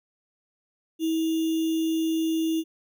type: tone with sample-and-hold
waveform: sine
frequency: 323.1 Hz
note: E4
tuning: 35 cents flat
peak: -22 dBFS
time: 0.99-2.64 s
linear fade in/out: 50 ms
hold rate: 3150 Hz
effects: none